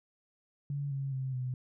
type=tone with pitch steps; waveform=sine; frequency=142.2 / 136.96 / 131.91 / 127.05 Hz; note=C#3 / C#3 / C3 / B2; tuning=+45 / -20 / +14 / +49 cents; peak=-32 dBFS; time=0.7-1.54 s; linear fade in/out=2 ms; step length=210 ms; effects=none